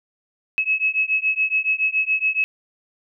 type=beating tone pair; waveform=sine; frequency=2573 / 2580.1 Hz; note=E7 / E7; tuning=-43 / -38 cents; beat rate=7.1 Hz; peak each=-21 dBFS; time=0.58-2.44 s; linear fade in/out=0 ms; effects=none